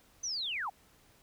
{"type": "linear sweep", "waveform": "sine", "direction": "down", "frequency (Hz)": [6200, 680], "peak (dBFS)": -33, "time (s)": [0.23, 0.7], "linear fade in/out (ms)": 10, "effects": ["pink hiss -64 dBFS RMS until 1.22 s"]}